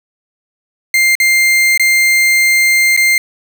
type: tone with dropouts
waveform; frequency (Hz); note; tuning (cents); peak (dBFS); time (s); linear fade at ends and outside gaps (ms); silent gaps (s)
40% pulse; 2100; C7; +6; -7; 0.94-3.18; 2; 1.153-1.2 / 1.776-1.796 / 2.965-2.974
effects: none